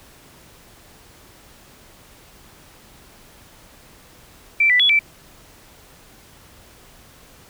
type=tone with pitch steps; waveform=sine; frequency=2338 / 1980 / 3385 / 2328 Hz; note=D7 / B6 / G#7 / D7; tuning=-8 / +4 / +32 / -16 cents; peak=-12 dBFS; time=4.6-4.992 s; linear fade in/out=5 ms; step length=98 ms; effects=pink hiss -48 dBFS RMS until 7.49 s